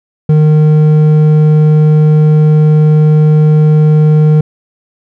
sine tone with hard clipping, 153.2 Hz, D#3, 27 cents flat, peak -5 dBFS, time 0.29-4.41 s, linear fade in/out 5 ms, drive 6 dB, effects none

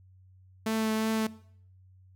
sawtooth tone with vibrato, 220 Hz, A3, in tune, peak -23 dBFS, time 0.66-1.27 s, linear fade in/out 5 ms, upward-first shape triangle, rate 2.8 Hz, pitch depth 15 cents each way, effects noise-tail reverb RT60 0.6 s tail -19 dB re dry + added 93 Hz sine -54 dBFS peak until 2.15 s

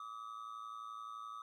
triangle ring-modulated tone, 1214 Hz, D#6, 43 cents flat, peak -40 dBFS, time 0-1.42 s, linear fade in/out 2 ms, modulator 55.8 Hz, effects none

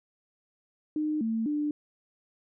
sine tone with pitch steps, 305.2 / 224.3 / 296.7 Hz, D#4 / A3 / D4, -33 / +34 / +18 cents, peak -26 dBFS, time 0.96-1.71 s, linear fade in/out 2 ms, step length 250 ms, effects none

